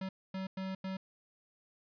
square tone bursts at uneven times, 190 Hz, F#3, 46 cents sharp, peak -37 dBFS, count 4, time 0.01-0.09 / 0.34-0.47 / 0.57-0.75 / 0.84-0.97 s, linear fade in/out 5 ms, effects resampled to 11025 Hz

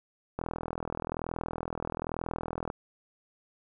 click train, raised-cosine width 1 ms, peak -19 dBFS, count 96, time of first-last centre 0.39-2.701 s, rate 41.1 Hz, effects none

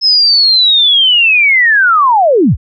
sine linear sweep, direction down, 5200 to 33.47 Hz, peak -5 dBFS, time 0.01-2.57 s, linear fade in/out 50 ms, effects none

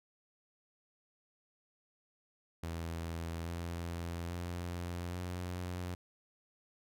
sawtooth tone with pitch steps, 83.2 / 85.24 / 87.34 / 89.48 Hz, E2 / F2 / F2 / F2, +17 / -41 / +1 / +43 cents, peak -34 dBFS, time 2.63-5.95 s, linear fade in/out 5 ms, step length 830 ms, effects none

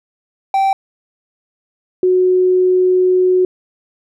triangle / sine tone pair in turn, 778 / 367.4 Hz, G5 / F#4, -13 / -12 cents, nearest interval octave + minor second, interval 1299 cents, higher first, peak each -9 dBFS, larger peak neither, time 0.54-0.73 / 2.03-3.45 s, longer second, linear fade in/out 2 ms, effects none

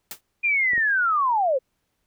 white noise with exponential decay, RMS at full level -29 dBFS, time 0.11-0.21 s, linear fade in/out 2 ms, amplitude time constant 20 ms
sine linear sweep, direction down, 2439 to 491.3 Hz, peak -18 dBFS, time 0.43-1.59 s, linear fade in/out 20 ms
clicks, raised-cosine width 2 ms, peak -26 dBFS, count 2, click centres 0.734 / 0.779 s
effects pink hiss -74 dBFS RMS until 2.06 s

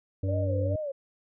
harmonic tone, 95.9 Hz, G2, 37 cents flat, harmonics 1 / 3 / 5 / 6, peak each -26 / -36 / -40 / -42 dBFS, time 0.23-0.76 s, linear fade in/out 5 ms
sine tone with vibrato, 565 Hz, C#5, 33 cents sharp, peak -30 dBFS, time 0.28-0.92 s, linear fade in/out 10 ms, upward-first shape sine, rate 2.5 Hz, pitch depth 170 cents each way
effects none

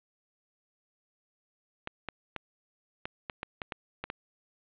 clicks, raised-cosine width 0.3 ms, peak -18 dBFS, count 10, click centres 1.874 / 2.087 / 2.363 / 3.055 / 3.298 / 3.431 / 3.618 / 3.722 / 4.04 / 4.101 s, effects resampled to 8000 Hz + 8-bit

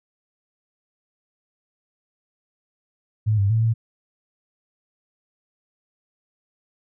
sine tone with pitch steps, 107.9 / 99.5 / 112 / 113.4 Hz, A2 / G2 / A2 / A#2, -33 / +26 / +31 / -47 cents, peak -16 dBFS, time 3.26-3.74 s, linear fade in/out 20 ms, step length 120 ms, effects none

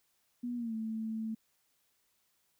sine tone with pitch glide, 242.8 to 221.4 Hz, B3 to A3, -29 to +11 cents, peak -34 dBFS, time 0.43-1.35 s, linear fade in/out 10 ms, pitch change -160 cents, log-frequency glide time 0.56-0.74 s, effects white hiss -75 dBFS RMS until 2.59 s

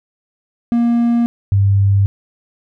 triangle / sine tone pair in turn, 235.8 / 99.14 Hz, A#3 / G2, +20 / +20 cents, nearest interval octave + minor third, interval 1500 cents, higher first, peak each -9 dBFS, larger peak neither, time 0.72-1.26 / 1.52-2.06 s, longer neither, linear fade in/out 0 ms, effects none

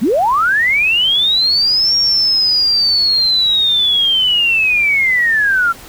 sine linear two-way sweep, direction up then down, 173.6 to 5588 to 1343 Hz, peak -10 dBFS, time 0.01-5.73 s, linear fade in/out 20 ms, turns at 1.96 s, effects pink hiss -36 dBFS RMS until 5.88 s

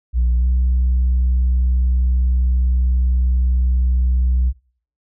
sine tone with pitch glide, 60.3 to 62.53 Hz, B1 to B1, -41 to +22 cents, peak -11 dBFS, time 0.13-4.53 s, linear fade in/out 50 ms, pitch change +63 cents, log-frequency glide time 0.38-0.46 s, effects noise-tail reverb RT60 0.5 s tail -23 dB re dry + tanh soft clip ceiling -11 dBFS

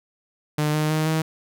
sawtooth tone with pitch steps, 150.8 / 153.35 / 155.94 / 158.57 Hz, D3 / D#3 / D#3 / D#3, +46 / -25 / +4 / +33 cents, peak -16 dBFS, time 0.58-1.22 s, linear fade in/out 5 ms, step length 160 ms, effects none

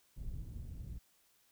pink low-pass noise, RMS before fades -44 dBFS, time 0.16-0.99 s, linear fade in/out 20 ms, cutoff 110 Hz, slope 12 dB/octave, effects white hiss -71 dBFS RMS until 1.51 s

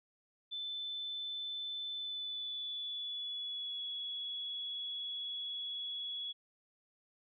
sine tone with pitch glide, 3520 to 3369 Hz, A7 to G#7, 0 to +24 cents, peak -38 dBFS, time 0.51-6.33 s, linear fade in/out 20 ms, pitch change -76 cents, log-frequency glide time 1.94-3.82 s, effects none

